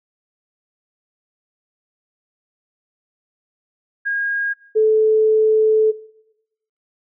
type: tone pair in turn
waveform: sine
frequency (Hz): 1630 / 435.4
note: G#6 / A4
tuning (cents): -33 / -18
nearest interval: octave + major seventh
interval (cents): 2285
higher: first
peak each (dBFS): -18 / -11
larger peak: second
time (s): 4.05-4.54 / 4.75-5.92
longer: second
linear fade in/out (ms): 20
effects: noise-tail reverb RT60 0.9 s tail -20 dB re dry